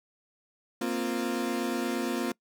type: chord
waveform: 35% pulse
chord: Bb suspended second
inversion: none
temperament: equal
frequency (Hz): 233.1 / 261.6 / 349.2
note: Bb3 / C4 / F4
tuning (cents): 0 / 0 / 0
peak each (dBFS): -31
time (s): 0.81-2.32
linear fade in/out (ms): 5
effects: noise-tail reverb RT60 0.1 s tail -23 dB re dry